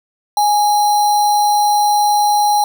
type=tone with sample-and-hold; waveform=sine; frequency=830.6 Hz; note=G#5; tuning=in tune; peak=-10 dBFS; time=0.37-2.64 s; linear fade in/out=2 ms; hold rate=4900 Hz; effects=none